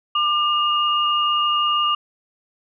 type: tone pair together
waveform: sine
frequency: 1196.2 / 2845 Hz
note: D6 / F7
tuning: +31 / +31 cents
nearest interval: octave + minor third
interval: 1500 cents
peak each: -18 / -21 dBFS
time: 0.15-1.95 s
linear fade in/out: 5 ms
effects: none